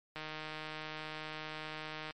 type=click train; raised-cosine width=0.3 ms; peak=-26 dBFS; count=303; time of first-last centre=0.16-2.108 s; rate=155 Hz; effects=MP3 64 kbps